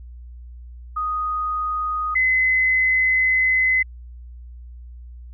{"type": "tone pair in turn", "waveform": "sine", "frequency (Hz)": [1244.5, 2036], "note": ["D#6", "C7"], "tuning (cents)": [0, -48], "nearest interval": "major sixth", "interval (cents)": 852, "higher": "second", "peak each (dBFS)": [-21, -15], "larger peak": "second", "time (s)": [[0.96, 2.15], [2.15, 3.83]], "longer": "second", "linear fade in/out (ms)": 10, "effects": ["added 60 Hz sine -36 dBFS peak until 5.33 s"]}